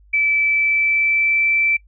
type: tone with pitch glide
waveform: sine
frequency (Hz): 2313 to 2330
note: D7 to D7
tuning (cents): -27 to -14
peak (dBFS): -14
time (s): 0.13-1.77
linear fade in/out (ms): 10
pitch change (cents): +13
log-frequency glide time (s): 0.4-1.49
effects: noise-tail reverb RT60 0.1 s tail -24 dB re dry + added 50 Hz sine -47 dBFS peak until 1.87 s